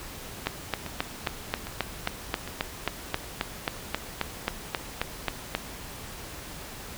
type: two click trains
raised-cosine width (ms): 0.3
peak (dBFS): -19 / -9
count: 7 / 20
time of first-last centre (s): 0.46-2.879 / 0.47-5.55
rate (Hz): 2.48 / 3.74
effects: pink hiss -41 dBFS RMS until 6.97 s